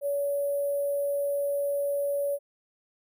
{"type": "tone with sample-and-hold", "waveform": "sine", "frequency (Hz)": 567, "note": "C#5", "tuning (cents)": 39, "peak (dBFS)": -25, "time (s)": [0.01, 2.39], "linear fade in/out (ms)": 50, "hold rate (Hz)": 11025, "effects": []}